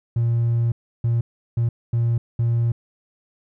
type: tone bursts at uneven times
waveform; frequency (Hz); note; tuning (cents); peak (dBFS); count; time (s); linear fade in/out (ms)
triangle; 117.2; A#2; +10; -14; 5; 0.16-0.72 / 1.04-1.21 / 1.57-1.69 / 1.93-2.18 / 2.39-2.72; 5
effects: tanh soft clip ceiling -12 dBFS